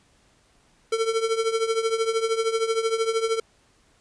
square tone with tremolo, 450 Hz, A4, 39 cents sharp, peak -19 dBFS, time 0.92-3.4 s, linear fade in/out 5 ms, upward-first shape triangle, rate 13 Hz, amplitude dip 80%, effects pink hiss -61 dBFS RMS until 4 s + resampled to 22050 Hz

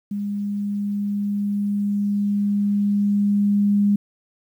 sine tone with level ramp, 203.5 Hz, G#3, 35 cents flat, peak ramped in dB -23 to -14 dBFS, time 0.11-3.96 s, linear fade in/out 5 ms, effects 9-bit

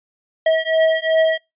square beating tone pair, 641 / 643.7 Hz, E5 / E5, -49 / -41 cents, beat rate 2.7 Hz, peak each -18 dBFS, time 0.46-1.38 s, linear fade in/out 5 ms, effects noise-tail reverb RT60 0.2 s tail -23 dB re dry + resampled to 8000 Hz

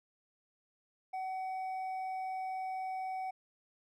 sine tone with hard clipping, 754 Hz, F#5, 32 cents sharp, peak -37 dBFS, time 1.13-3.31 s, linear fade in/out 10 ms, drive 4 dB, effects none

